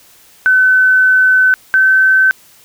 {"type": "tone pair in turn", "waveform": "sine", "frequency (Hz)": [1516, 1535.4], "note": ["F#6", "G6"], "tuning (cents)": [42, -36], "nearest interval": "unison", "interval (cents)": 22, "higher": "second", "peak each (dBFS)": -6, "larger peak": "neither", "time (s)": [[0.46, 1.54], [1.74, 2.31]], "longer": "first", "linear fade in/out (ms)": 0, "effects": ["white hiss -45 dBFS RMS until 2.64 s"]}